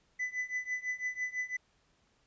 triangle tone with tremolo, 2000 Hz, B6, 21 cents sharp, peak -28 dBFS, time 0.19-1.57 s, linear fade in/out 10 ms, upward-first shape triangle, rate 6 Hz, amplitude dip 95%, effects pink hiss -71 dBFS RMS until 2.26 s + resampled to 16000 Hz

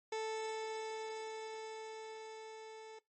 30% pulse tone with level ramp, 440 Hz, A4, in tune, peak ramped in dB -34 to -47 dBFS, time 0.12-2.99 s, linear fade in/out 5 ms, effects noise-tail reverb RT60 0.2 s tail -22 dB re dry + MP3 32 kbps

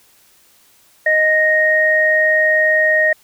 sine tone pair together, 622.3 / 1864.8 Hz, D#5 / A#6, 0 / 0 cents, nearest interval octave + perfect fifth, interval 1900 cents, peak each -16 / -12 dBFS, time 1.06-3.13 s, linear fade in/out 5 ms, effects white hiss -52 dBFS RMS until 3.23 s

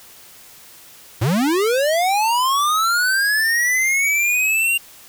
square linear sweep, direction up, 98 to 2794 Hz, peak -16 dBFS, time 1.21-4.78 s, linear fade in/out 10 ms, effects white hiss -44 dBFS RMS until 5.08 s

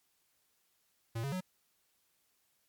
square tone with pitch steps, 114.3 / 138.5 / 184.5 Hz, A#2 / C#3 / F#3, -34 / -1 / -5 cents, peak -35 dBFS, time 1.15-1.408 s, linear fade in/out 10 ms, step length 86 ms, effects white hiss -75 dBFS RMS until 2.68 s + MP3 96 kbps

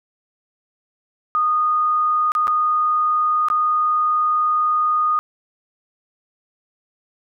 sine tone with dropouts, 1232 Hz, D#6, 17 cents flat, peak -15 dBFS, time 1.35-5.19 s, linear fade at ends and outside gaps 0 ms, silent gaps 2.319-2.351 / 2.471-2.479 / 3.485-3.501 s, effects none

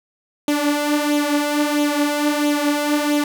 sawtooth tone with flanger, 293.7 Hz, D4, in tune, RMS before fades -19 dBFS, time 0.48-3.24 s, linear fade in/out 2 ms, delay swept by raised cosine 0.29 to 4.89 ms, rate 1.5 Hz, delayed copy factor +0.6, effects none

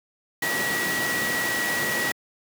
sine tone in noise, 1925 Hz, B6, 45 cents flat, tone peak -25 dBFS, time 0.42-2.12 s, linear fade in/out 5 ms, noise pink, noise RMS -27 dBFS, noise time 0.42-2.12 s, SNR -1 dB, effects high-pass 200 Hz 12 dB/octave

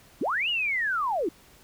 sine linear two-way sweep, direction up then down, 187.2 to 2946 to 284.5 Hz, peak -24 dBFS, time 0.21-1.29 s, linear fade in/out 5 ms, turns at 0.49 s, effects pink hiss -55 dBFS RMS until 1.63 s

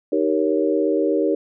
sine chord, Eb dominant seventh, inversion none, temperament equal with one note detuned, 311.1 / 388.4 / 466.2 / 554.4 Hz, Eb4 / G4 / Bb4 / Db5, 0 / -16 / 0 / 0 cents, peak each -21 / -22 / -22 / -24 dBFS, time 0.12-1.35 s, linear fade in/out 5 ms, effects none

